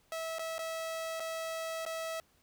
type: tone with dropouts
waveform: sawtooth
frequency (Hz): 650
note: E5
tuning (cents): -24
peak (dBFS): -32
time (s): 0.12-2.2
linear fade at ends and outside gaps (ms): 1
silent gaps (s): 0.385-0.393 / 0.582-0.591 / 1.198-1.203 / 1.852-1.863
effects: pink hiss -69 dBFS RMS until 2.42 s